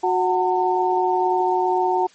sine tone cluster, 365.2 / 743 / 904 Hz, F#4 / F#5 / A5, -23 / +7 / +47 cents, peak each -21 dBFS, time 0.03-2.07 s, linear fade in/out 10 ms, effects white hiss -52 dBFS RMS until 2.14 s + MP3 32 kbps

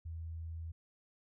sine tone, 81.9 Hz, E2, 11 cents flat, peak -40 dBFS, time 0.05-0.72 s, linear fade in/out 10 ms, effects none

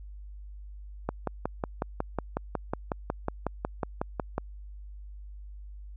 click train, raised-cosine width 1 ms, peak -14 dBFS, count 19, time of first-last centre 1.09-4.381 s, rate 5.47 Hz, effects added 50 Hz sine -41 dBFS peak until 5.96 s

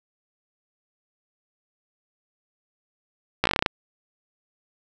slowing click train, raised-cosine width 0.3 ms, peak -3 dBFS, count 10, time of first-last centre 3.44-3.662 s, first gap 15 ms, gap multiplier 1.12, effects none

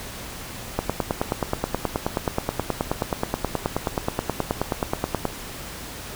click train, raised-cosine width 1 ms, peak -7 dBFS, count 43, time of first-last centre 0.79-5.253 s, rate 9.41 Hz, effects pink hiss -36 dBFS RMS until 6.15 s

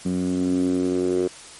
10% pulse tone with band-pass filter sweep, 90.9 Hz, F#2, 30 cents flat, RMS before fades -22 dBFS, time 0.05-1.28 s, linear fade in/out 10 ms, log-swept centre 210 to 380 Hz, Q 4.1, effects white hiss -42 dBFS RMS until 1.59 s + MP3 48 kbps

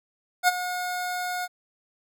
25% pulse tone with ADSR envelope, 722 Hz, F#5, 43 cents flat, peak -11 dBFS, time 0.43-1.48 s, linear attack 49 ms, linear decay 26 ms, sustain -13 dB, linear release 40 ms, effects none

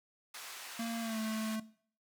pink band-pass noise, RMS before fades -47 dBFS, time 0.34-1.56 s, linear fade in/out 5 ms, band 1100 to 14000 Hz, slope 12 dB/octave
square tone with pitch glide, 230 to 219.1 Hz, A#3 to A3, -23 to -7 cents, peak -36 dBFS, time 0.79-1.6 s, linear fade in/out 5 ms, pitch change -84 cents, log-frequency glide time 1-1.19 s
effects noise-tail reverb RT60 0.5 s tail -18 dB re dry

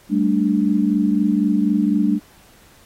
sine chord, G suspended second, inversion none, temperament equal, 196 / 220 / 293.7 Hz, G3 / A3 / D4, 0 / 0 / 0 cents, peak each -19 dBFS, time 0.09-2.2 s, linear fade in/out 50 ms, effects pink hiss -51 dBFS RMS until 2.85 s + AAC 48 kbps

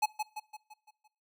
square tone with echo, 852 Hz, G#5, 44 cents sharp, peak -25 dBFS, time 0.02-0.06 s, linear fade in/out 10 ms, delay 170 ms, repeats 6, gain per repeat -6 dB, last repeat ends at 1.08 s, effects noise-tail reverb RT60 0.5 s tail -23 dB re dry

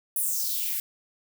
violet noise with high-pass filter sweep, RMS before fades -28 dBFS, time 0.16-0.8 s, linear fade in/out 2 ms, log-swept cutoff 11000 to 1700 Hz, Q 3.2, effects none

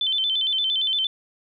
sine tone with vibrato, 3295 Hz, G#7, 14 cents flat, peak -20 dBFS, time 0.01-1.07 s, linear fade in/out 2 ms, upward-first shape square, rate 8.7 Hz, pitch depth 110 cents each way, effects none

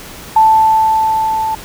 sine tone with level ramp, 880 Hz, A5, in tune, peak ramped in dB -4 to -14 dBFS, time 0.36-1.55 s, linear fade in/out 5 ms, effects pink hiss -32 dBFS RMS until 1.64 s

